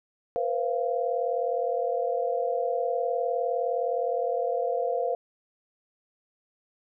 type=tone cluster; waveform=sine; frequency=479.4 / 519 / 692 Hz; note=A#4 / C5 / F5; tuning=+48 / -14 / -16 cents; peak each=-29 dBFS; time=0.36-5.15 s; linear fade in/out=0 ms; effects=none